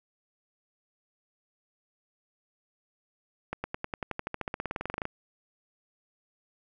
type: accelerating click train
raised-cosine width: 0.5 ms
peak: -17 dBFS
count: 24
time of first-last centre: 3.53-5.054 s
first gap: 110 ms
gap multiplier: 0.95
effects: none

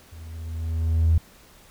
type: tone with level ramp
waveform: triangle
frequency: 81.3 Hz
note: E2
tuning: 23 cents flat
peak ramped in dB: -37 to -10 dBFS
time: 0.12-1.18 s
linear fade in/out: 5 ms
effects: tanh soft clip ceiling -12 dBFS + pink hiss -52 dBFS RMS until 1.7 s

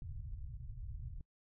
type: low-pass noise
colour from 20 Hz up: pink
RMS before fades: -45 dBFS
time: 0.02-1.21 s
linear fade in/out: 2 ms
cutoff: 130 Hz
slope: 48 dB/octave
effects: noise-tail reverb RT60 0.1 s tail -26 dB re dry

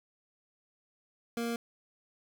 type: tone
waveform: 25% pulse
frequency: 233.7 Hz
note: A#3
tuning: 5 cents sharp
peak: -28 dBFS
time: 1.37-1.56 s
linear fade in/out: 2 ms
effects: none

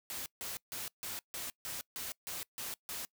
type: noise bursts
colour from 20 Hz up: white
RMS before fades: -41 dBFS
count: 10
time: 0.1-3.05 s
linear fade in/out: 0 ms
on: 160 ms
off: 150 ms
effects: noise-tail reverb RT60 0.1 s tail -23 dB re dry

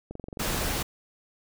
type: click train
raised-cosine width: 2 ms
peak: -24 dBFS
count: 11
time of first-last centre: 0.11-0.547 s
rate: 22.9 Hz
type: noise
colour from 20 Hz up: pink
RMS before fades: -29 dBFS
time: 0.39-0.83 s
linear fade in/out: 10 ms
effects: none

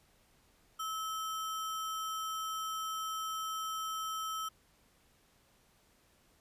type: tone with sample-and-hold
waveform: sine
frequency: 1299 Hz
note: E6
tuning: 26 cents flat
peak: -35 dBFS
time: 0.79-4.49 s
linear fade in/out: 10 ms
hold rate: 4410 Hz
effects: pink hiss -68 dBFS RMS until 6.4 s + resampled to 32000 Hz

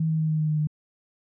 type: tone with pitch steps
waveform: sine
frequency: 160 / 158.62 / 157.25 / 155.89 / 154.55 / 153.22 / 151.89 Hz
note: D#3 / D#3 / D#3 / D#3 / D#3 / D#3 / D#3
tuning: +49 / +34 / +19 / +4 / -11 / -26 / -41 cents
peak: -21 dBFS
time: 0-0.672 s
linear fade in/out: 5 ms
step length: 96 ms
effects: none

